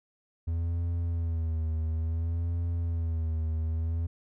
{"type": "tone with vibrato", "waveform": "triangle", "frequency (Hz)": 82.41, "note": "E2", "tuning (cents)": 0, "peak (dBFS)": -25, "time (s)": [0.47, 4.07], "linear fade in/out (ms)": 10, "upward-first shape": "sine", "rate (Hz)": 0.58, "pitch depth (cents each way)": 60, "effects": []}